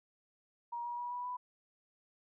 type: tone with pitch steps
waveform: sine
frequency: 948 / 958.5 / 969 / 979.7 / 990.5 Hz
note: A#5 / A#5 / B5 / B5 / B5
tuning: +29 / +48 / -33 / -14 / +5 cents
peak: -37 dBFS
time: 0.72-1.37 s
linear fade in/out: 10 ms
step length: 130 ms
effects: none